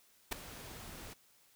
pink noise with ADSR envelope, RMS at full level -32 dBFS, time 0.31-1.14 s, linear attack 15 ms, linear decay 5 ms, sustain -17 dB, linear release 15 ms, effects white hiss -67 dBFS RMS until 1.55 s

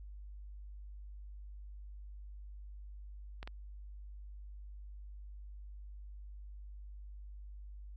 clicks, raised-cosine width 0.3 ms, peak -29 dBFS, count 2, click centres 3.429 / 3.475 s, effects added 50 Hz sine -46 dBFS peak until 7.96 s

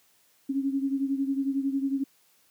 sine beating tone pair, 271.3 / 282.3 Hz, C#4 / C#4, -37 / +32 cents, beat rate 11 Hz, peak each -26 / -31 dBFS, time 0.49-2.04 s, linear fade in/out 10 ms, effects white hiss -64 dBFS RMS until 2.5 s + high-pass 100 Hz 12 dB/octave

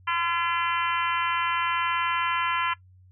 harmonic tone, 340.6 Hz, F4, 43 cents flat, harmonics 3 / 4 / 5 / 6 / 7 / 8 / 9, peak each -27 / -29 / -31 / -33 / -34 / -35 / -36 dBFS, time 0.07-2.74 s, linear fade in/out 10 ms, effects noise-tail reverb RT60 0.1 s tail -19 dB re dry + added 92 Hz sine -51 dBFS peak until 3.11 s

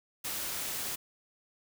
white noise, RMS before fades -36 dBFS, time 0.24-0.96 s, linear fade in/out 10 ms, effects none

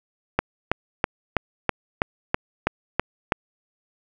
click train, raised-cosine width 0.5 ms, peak -3 dBFS, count 10, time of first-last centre 0.39-3.322 s, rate 3.07 Hz, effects none

